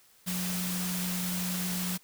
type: tone in noise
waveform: sine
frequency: 181.1 Hz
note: F#3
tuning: 37 cents flat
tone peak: -32 dBFS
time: 0.26-1.98 s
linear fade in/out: 20 ms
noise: white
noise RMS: -35 dBFS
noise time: 0.26-1.98 s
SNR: 0 dB
effects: white hiss -61 dBFS RMS until 2.03 s